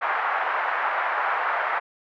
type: band-pass noise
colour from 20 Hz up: pink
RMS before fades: -25 dBFS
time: 0.01-1.8 s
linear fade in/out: 20 ms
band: 750 to 1800 Hz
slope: 24 dB/octave
effects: none